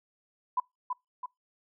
sine tone with echo, 999 Hz, B5, 20 cents sharp, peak -24 dBFS, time 0.57-0.6 s, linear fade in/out 5 ms, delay 330 ms, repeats 2, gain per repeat -5 dB, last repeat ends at 1.26 s, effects noise-tail reverb RT60 0.2 s tail -25 dB re dry

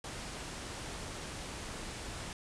pink low-pass noise, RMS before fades -43 dBFS, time 0.04-2.33 s, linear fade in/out 2 ms, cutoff 9900 Hz, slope 48 dB/octave, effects none

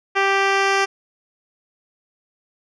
10% pulse tone with low-pass filter sweep, 392 Hz, G4, in tune, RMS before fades -18 dBFS, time 0.15-0.86 s, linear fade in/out 20 ms, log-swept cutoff 3100 to 5100 Hz, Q 1.1, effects none

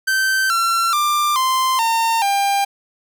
45% pulse tone with pitch steps, 1550 / 1357.2 / 1188.3 / 1040.5 / 911 / 797.7 Hz, G6 / F6 / D6 / C6 / A#5 / G5, -20 / -50 / +20 / -10 / -40 / +30 cents, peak -15 dBFS, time 0.07-2.65 s, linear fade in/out 10 ms, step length 430 ms, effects none

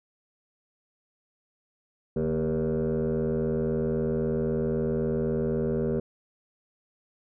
sine tone with frequency modulation, 311.9 Hz, D#4, 4 cents sharp, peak -22 dBFS, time 2.16-6 s, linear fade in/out 5 ms, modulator 80 Hz, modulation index 2.5, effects tanh soft clip ceiling -22 dBFS

